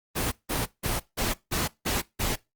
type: noise bursts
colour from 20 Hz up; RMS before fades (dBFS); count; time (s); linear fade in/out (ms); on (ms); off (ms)
pink; -27; 7; 0.15-2.36; 20; 170; 170
effects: noise-tail reverb RT60 0.2 s tail -20 dB re dry + Opus 24 kbps